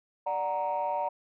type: chord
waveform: sine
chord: D augmented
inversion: none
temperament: equal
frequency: 587.3 / 740 / 932.3 Hz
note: D5 / F#5 / A#5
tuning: 0 / 0 / 0 cents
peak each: -32 / -32 / -29 dBFS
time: 0.26-1.09 s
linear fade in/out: 10 ms
effects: tanh soft clip ceiling -22 dBFS